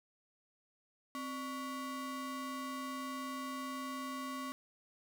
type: ring-modulated tone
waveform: square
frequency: 429.3 Hz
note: A4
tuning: 43 cents flat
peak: -37 dBFS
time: 1.15-4.52 s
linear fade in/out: 0 ms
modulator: 691 Hz
effects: none